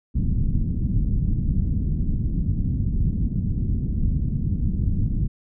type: low-pass noise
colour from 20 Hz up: pink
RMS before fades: -22 dBFS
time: 0.14-5.28 s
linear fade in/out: 20 ms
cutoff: 210 Hz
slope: 24 dB/octave
effects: none

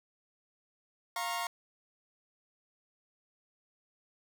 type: chord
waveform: sawtooth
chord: Bb minor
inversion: second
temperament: equal with one note detuned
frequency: 698.5 / 932.3 / 1089.1 Hz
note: F5 / Bb5 / Db6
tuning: 0 / 0 / -31 cents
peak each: -34 dBFS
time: 1.16-1.47 s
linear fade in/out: 2 ms
effects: none

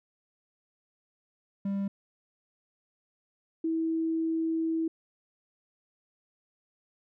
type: tone pair in turn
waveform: triangle / sine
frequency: 197.9 / 324.8 Hz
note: G3 / E4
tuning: +17 / -26 cents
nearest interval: major sixth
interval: 857 cents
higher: second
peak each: -26 dBFS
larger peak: neither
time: 1.65-1.88 / 3.64-4.88 s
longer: second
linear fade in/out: 5 ms
effects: none

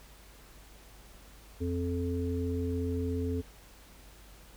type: harmonic tone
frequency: 87 Hz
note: F2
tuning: 6 cents flat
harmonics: 1 / 3 / 5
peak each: -32 / -34 / -36 dBFS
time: 1.6-3.42 s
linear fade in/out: 20 ms
effects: added 50 Hz sine -54 dBFS peak until 4.56 s + pink hiss -56 dBFS RMS until 4.56 s

